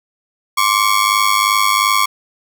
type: ring-modulated tone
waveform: sawtooth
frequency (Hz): 1108.7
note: C#6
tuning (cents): 0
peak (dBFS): -5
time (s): 0.57-2.06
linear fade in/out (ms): 10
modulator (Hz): 51.4
effects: none